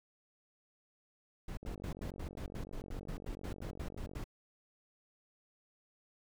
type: noise bursts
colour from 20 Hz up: brown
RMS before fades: -41 dBFS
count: 16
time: 1.48-4.242 s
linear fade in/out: 5 ms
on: 92 ms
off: 86 ms
type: click train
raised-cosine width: 2 ms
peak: -35 dBFS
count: 119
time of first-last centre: 1.63-4.135 s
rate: 47.1 Hz
effects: none